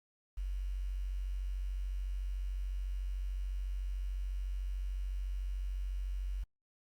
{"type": "tone with quantisation", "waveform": "sine", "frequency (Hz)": 46.88, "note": "F#1", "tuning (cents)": 23, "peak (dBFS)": -34, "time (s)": [0.37, 6.44], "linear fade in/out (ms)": 10, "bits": 10, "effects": ["Opus 48 kbps"]}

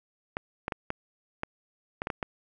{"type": "clicks", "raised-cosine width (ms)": 0.5, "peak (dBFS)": -15, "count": 9, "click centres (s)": [0.369, 0.681, 0.722, 0.904, 1.434, 2.019, 2.071, 2.102, 2.228], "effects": []}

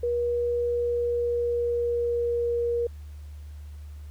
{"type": "tone with pitch glide", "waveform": "sine", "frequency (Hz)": [479.5, 473.4], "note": ["A#4", "A#4"], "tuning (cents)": [49, 27], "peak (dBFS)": -23, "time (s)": [0.03, 2.87], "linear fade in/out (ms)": 5, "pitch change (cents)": -22, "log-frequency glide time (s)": [0.59, 2.61], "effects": ["added 74 Hz sine -38 dBFS peak until 4.1 s", "pink hiss -60 dBFS RMS until 4.1 s"]}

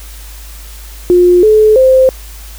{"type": "tone with pitch steps", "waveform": "sine", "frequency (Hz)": [355.9, 430.6, 521.1], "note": ["F4", "A4", "C5"], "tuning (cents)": [33, -37, -7], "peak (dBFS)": -3, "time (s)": [1.1, 2.09], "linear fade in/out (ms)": 0, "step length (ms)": 330, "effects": ["added 52 Hz sine -28 dBFS peak until 2.58 s", "white hiss -35 dBFS RMS until 2.58 s"]}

